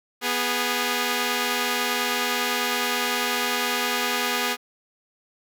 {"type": "tone pair together", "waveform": "5% pulse", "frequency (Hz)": [245.4, 412.3], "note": ["B3", "G#4"], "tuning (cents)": [-11, -13], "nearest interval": "major sixth", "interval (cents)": 898, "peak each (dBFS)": -14, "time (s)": [0.21, 4.57], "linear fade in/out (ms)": 50, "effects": []}